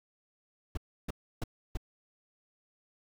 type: noise bursts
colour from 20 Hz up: brown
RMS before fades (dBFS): -32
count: 4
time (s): 0.75-1.772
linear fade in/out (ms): 5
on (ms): 23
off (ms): 310
effects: none